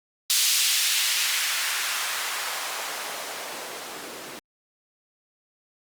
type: noise with band-pass filter sweep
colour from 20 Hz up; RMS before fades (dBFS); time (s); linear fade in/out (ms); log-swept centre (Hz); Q
blue; -27; 0.3-4.39; 0; 4100 to 290; 1
effects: Opus 48 kbps